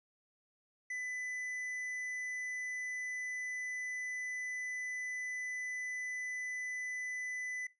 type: tone with tanh clipping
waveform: triangle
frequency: 2000 Hz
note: B6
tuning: 21 cents sharp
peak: -39 dBFS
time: 0.9-7.67 s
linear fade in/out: 5 ms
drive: 12 dB
effects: noise-tail reverb RT60 0.2 s tail -17 dB re dry + resampled to 24000 Hz